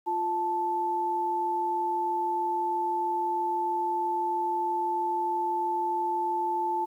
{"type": "tone pair together", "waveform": "sine", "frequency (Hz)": [349.2, 876.9], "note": ["F4", "A5"], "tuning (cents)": [0, -6], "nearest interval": "octave + major third", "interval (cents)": 1594, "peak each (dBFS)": [-33, -26], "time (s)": [0.06, 6.86], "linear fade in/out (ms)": 20, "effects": ["10-bit"]}